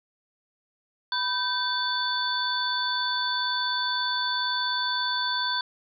sine tone cluster, 990 / 1545 / 3492 / 4469 Hz, B5 / G6 / A7 / C#8, +4 / -26 / -14 / +13 cents, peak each -30 dBFS, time 1.12-5.61 s, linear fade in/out 2 ms, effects none

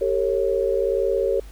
sine tone cluster, 390.8 / 452.3 / 549 Hz, G4 / A4 / C#5, -5 / +48 / -17 cents, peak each -23 dBFS, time 0.01-1.4 s, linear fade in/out 5 ms, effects added 50 Hz sine -38 dBFS peak until 1.51 s + pink hiss -51 dBFS RMS until 1.51 s

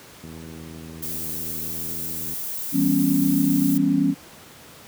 click train, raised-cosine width 3 ms, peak -26 dBFS, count 170, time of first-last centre 0.24-2.334 s, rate 80.7 Hz
violet noise, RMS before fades -30 dBFS, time 1.02-3.78 s, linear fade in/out 10 ms
sine chord, C# half-diminished seventh, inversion first, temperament just, 166.31 / 199.57 / 249.5 / 277.2 Hz, E3 / G3 / B3 / C#4, +16 / +31 / +18 / 0 cents, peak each -25 / -24 / -24 / -19 dBFS, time 2.72-4.15 s, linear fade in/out 50 ms
effects pink hiss -45 dBFS RMS until 4.87 s + high-pass 100 Hz 12 dB/octave

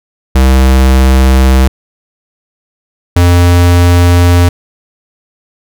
square tone pair in turn, 65.4 / 87.7 Hz, C2 / F2, 0 / +8 cents, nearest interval perfect fourth, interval 508 cents, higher second, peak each -4 dBFS, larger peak neither, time 0.35-1.68 / 3.16-4.49 s, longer neither, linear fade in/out 5 ms, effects none

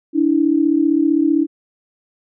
sine tone pair together, 289.5 / 325 Hz, D4 / E4, -25 / -24 cents, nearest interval major second, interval 201 cents, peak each -15 dBFS, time 0.13-1.47 s, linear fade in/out 50 ms, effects none

